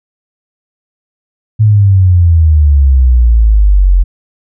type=exponential sweep; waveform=sine; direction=down; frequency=110 to 43.65 Hz; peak=-3 dBFS; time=1.59-4.04 s; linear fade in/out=20 ms; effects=none